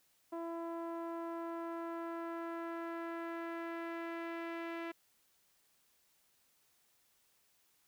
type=tone with low-pass filter sweep; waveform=sawtooth; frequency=334.6 Hz; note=E4; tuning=26 cents sharp; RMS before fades=-42 dBFS; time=0.32-4.92 s; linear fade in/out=10 ms; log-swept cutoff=920 to 2300 Hz; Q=1.7; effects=white hiss -73 dBFS RMS until 7.87 s